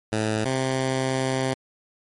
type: tone pair in turn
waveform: 10% pulse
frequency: 108.7 / 131.47 Hz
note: A2 / C3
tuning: -21 / +9 cents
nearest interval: minor third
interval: 330 cents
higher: second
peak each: -14 dBFS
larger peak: neither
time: 0.12-0.45 / 0.45-1.54 s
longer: second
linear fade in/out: 10 ms
effects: MP3 48 kbps